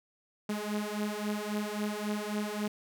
sawtooth beating tone pair, 207.7 / 211.4 Hz, G#3 / G#3, 0 / +31 cents, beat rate 3.7 Hz, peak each -31 / -31 dBFS, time 0.49-2.68 s, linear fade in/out 5 ms, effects none

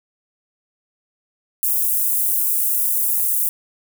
white high-pass noise, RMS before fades -19 dBFS, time 1.63-3.49 s, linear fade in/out 0 ms, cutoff 9900 Hz, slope 24 dB/octave, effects none

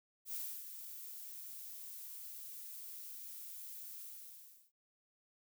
violet noise with ADSR envelope, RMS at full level -41 dBFS, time 0.25-4.72 s, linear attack 85 ms, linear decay 290 ms, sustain -8 dB, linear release 730 ms, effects none

